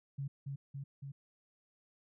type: tone with echo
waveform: sine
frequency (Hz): 138.59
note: C#3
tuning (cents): 0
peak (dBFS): -36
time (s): 0.18-0.28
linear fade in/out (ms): 10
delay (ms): 280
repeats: 3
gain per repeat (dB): -2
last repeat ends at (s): 1.12
effects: none